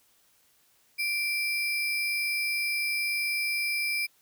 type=tone with sample-and-hold; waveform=sine; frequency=2349 Hz; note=D7; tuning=in tune; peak=-26 dBFS; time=0.98-4.07 s; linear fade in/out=20 ms; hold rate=7350 Hz; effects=white hiss -65 dBFS RMS until 4.21 s